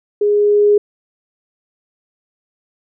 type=tone with level ramp; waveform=sine; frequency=413.6 Hz; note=G#4; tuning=7 cents flat; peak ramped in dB=-11 to -7 dBFS; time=0.21-0.78 s; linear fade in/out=5 ms; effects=none